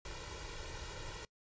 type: noise with comb filter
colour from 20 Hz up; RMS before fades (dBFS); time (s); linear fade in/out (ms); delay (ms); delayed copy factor
pink; -45; 0.05-1.25; 2; 2.1; +0.9
effects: noise-tail reverb RT60 0.1 s tail -24 dB re dry + resampled to 16000 Hz